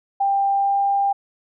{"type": "tone with pitch glide", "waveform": "sine", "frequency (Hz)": [792, 796.6], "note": ["G5", "G5"], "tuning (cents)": [18, 28], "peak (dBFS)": -16, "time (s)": [0.2, 1.13], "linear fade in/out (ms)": 10, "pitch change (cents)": 10, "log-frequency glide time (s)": [0.51, 0.79], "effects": []}